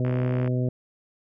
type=harmonic tone; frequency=125.7 Hz; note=B2; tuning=31 cents sharp; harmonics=1 / 2 / 3 / 4 / 5; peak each=-23 / -29 / -33 / -35 / -37 dBFS; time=0-0.69 s; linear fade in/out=2 ms
type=click train; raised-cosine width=0.5 ms; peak=-21 dBFS; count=29; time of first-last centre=0.05-0.476 s; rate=65.7 Hz
effects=none